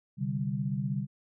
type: chord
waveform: sine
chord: C suspended second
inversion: none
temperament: equal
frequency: 130.81 / 146.83 / 196 Hz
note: C3 / D3 / G3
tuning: 0 / 0 / 0 cents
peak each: -33 dBFS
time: 0.17-1.07 s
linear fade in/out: 50 ms
effects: none